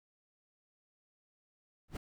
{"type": "noise with exponential growth", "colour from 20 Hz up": "brown", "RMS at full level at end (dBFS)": -31, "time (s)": [1.88, 1.97], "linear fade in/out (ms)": 5, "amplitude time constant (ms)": 19, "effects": []}